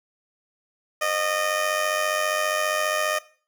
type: tone with amplitude modulation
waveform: 15% pulse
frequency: 613 Hz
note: D#5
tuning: 26 cents flat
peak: -13 dBFS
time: 1.01-3.19 s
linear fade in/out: 10 ms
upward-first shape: sine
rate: 94.9 Hz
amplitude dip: 60%
effects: noise-tail reverb RT60 0.4 s tail -17 dB re dry